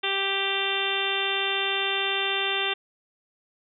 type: harmonic tone with a mistuned harmonic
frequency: 392 Hz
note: G4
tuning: in tune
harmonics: 1 / 2 / 3 / 4 / 5 / 6 / 7 / 8 / 9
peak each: -32 / -34 / -35 / -34 / -34 / -35 / -30 / -32 / -30 dBFS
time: 0.03-2.74 s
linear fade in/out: 10 ms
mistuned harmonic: 9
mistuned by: +17 cents
effects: none